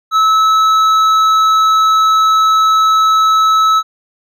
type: tone with hard clipping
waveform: sine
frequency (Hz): 1300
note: E6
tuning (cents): -24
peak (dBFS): -9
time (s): 0.11-3.83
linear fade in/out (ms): 50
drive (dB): 7
effects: none